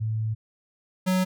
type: tone pair in turn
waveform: sine / square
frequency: 110 / 185.24 Hz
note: A2 / F#3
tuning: 0 / +2 cents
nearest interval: major sixth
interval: 902 cents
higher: second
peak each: -24 / -21 dBFS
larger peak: second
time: 0-0.35 / 1.06-1.25 s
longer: first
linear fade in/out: 20 ms
effects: none